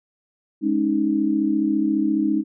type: chord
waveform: sine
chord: Ab suspended fourth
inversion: none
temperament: just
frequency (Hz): 207.7 / 276.9 / 311.5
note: Ab3 / Db4 / Eb4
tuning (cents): 0 / -2 / +2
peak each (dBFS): -24 / -23 / -20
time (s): 0.61-2.44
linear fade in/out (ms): 50
effects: none